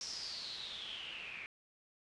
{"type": "noise with low-pass filter sweep", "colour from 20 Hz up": "white", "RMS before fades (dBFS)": -45, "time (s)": [0.01, 1.46], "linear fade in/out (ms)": 0, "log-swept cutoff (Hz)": [5600, 2300], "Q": 8.8, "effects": ["resampled to 24000 Hz"]}